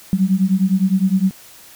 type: beating tone pair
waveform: sine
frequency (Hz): 185 / 194.8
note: F#3 / G3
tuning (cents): 0 / -11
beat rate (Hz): 9.8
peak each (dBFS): -16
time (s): 0.13-1.31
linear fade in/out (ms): 0
effects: white hiss -43 dBFS RMS until 1.75 s